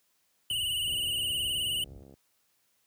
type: tone with vibrato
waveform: square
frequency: 2923 Hz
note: F#7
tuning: 22 cents flat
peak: -29 dBFS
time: 0.5-1.84 s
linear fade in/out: 2 ms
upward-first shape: triangle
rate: 19 Hz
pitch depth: 83 cents each way
type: low-pass noise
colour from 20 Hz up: white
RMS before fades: -46 dBFS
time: 0.51-2.03 s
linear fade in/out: 0 ms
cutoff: 120 Hz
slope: 24 dB/octave
type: click train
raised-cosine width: 2 ms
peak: -39 dBFS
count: 87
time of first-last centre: 0.88-2.139 s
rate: 68.3 Hz
effects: white hiss -72 dBFS RMS until 2.86 s + high-pass 60 Hz 12 dB/octave